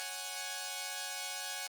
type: chord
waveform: 5% pulse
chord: C# suspended fourth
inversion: none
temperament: equal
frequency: 554.4 / 740 / 830.6 Hz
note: C#5 / F#5 / G#5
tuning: 0 / 0 / 0 cents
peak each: -35 / -30 / -30 dBFS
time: 0-1.67 s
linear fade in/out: 0 ms
effects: Opus 32 kbps